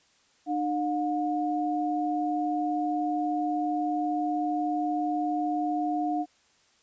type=tone pair together; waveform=sine; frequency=302.1 / 718.5 Hz; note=D4 / F5; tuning=+49 / +49 cents; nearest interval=octave + minor third; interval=1500 cents; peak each=-28 dBFS; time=0.46-6.26 s; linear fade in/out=50 ms; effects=white hiss -64 dBFS RMS until 6.82 s + resampled to 16000 Hz